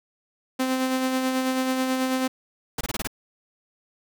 sawtooth tone with tremolo, 259.5 Hz, C4, 14 cents flat, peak -17 dBFS, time 0.59-2.28 s, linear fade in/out 10 ms, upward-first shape sine, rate 9.2 Hz, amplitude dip 35%
pink noise bursts, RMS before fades -28 dBFS, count 6, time 2.78-3.074 s, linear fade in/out 5 ms, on 29 ms, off 24 ms
effects none

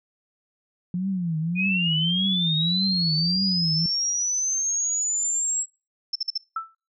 sine tone with vibrato, 174.61 Hz, F3, in tune, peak -23 dBFS, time 0.94-3.86 s, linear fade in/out 2 ms, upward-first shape triangle, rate 1.7 Hz, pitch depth 210 cents each way
sine linear sweep, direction up, 2445 to 7710 Hz, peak -22 dBFS, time 1.55-5.66 s, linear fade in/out 50 ms
sine tone bursts, 5330 Hz, E8, 18 cents sharp, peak -22 dBFS, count 4, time 6.13-6.378 s, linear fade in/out 5 ms, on 26 ms, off 48 ms
sine tone with exponential decay, 1325 Hz, E6, 9 cents sharp, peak -22 dBFS, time 6.56-6.75 s, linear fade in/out 5 ms, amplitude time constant 40 ms
effects noise-tail reverb RT60 0.3 s tail -24 dB re dry

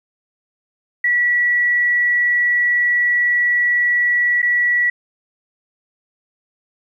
sine tone with dropouts, 1942 Hz, B6, 30 cents flat, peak -13 dBFS, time 1.04-4.9 s, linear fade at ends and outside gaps 5 ms, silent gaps 4.419-4.427 s, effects 9-bit

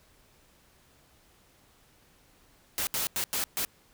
white noise bursts at uneven times, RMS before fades -30 dBFS, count 5, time 2.78-2.87 / 2.94-3.07 / 3.16-3.24 / 3.33-3.44 / 3.57-3.65 s, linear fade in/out 0 ms, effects pink hiss -62 dBFS RMS until 3.93 s

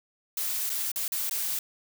blue noise with dropouts, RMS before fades -30 dBFS, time 0.37-1.59 s, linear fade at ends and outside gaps 2 ms, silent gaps 0.695-0.7 / 0.917-0.959 / 1.08-1.12 / 1.296-1.31 s, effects none

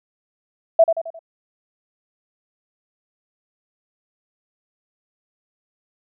sine tone with echo, 659.3 Hz, E5, in tune, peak -7 dBFS, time 0.79-0.84 s, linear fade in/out 5 ms, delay 88 ms, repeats 4, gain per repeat -7 dB, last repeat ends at 1.192 s, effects none

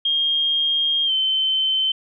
sine tone with pitch glide, 3228 to 3079 Hz, G#7 to G7, -50 to -32 cents, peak -17 dBFS, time 0.05-1.92 s, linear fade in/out 5 ms, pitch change -82 cents, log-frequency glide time 1.05-1.12 s, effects none

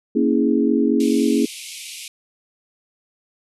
sine chord, A# half-diminished seventh, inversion none, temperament equal with one note detuned, 233.1 / 277.2 / 326.6 / 415.3 Hz, A#3 / C#4 / E4 / G#4, 0 / 0 / -16 / 0 cents, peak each -19 / -19 / -21 / -22 dBFS, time 0.15-1.46 s, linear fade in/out 10 ms
pink band-pass noise, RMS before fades -35 dBFS, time 1-2.08 s, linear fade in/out 2 ms, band 2200 to 12000 Hz, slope 96 dB/octave
effects none

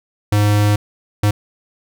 square tone bursts at uneven times, 103.83 Hz, G#2, in tune, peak -12 dBFS, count 2, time 0.32-0.76 / 1.23-1.31 s, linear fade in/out 5 ms, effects none

